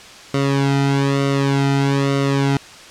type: tone with flanger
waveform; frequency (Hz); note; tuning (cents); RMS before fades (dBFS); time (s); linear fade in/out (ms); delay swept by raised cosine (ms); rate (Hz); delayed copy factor
sawtooth; 138.59; C#3; 0; -17; 0.34-2.57; 2; 1.2 to 1.8; 1.1; -0.95
effects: white hiss -39 dBFS RMS until 2.9 s + low-pass 6000 Hz 12 dB/octave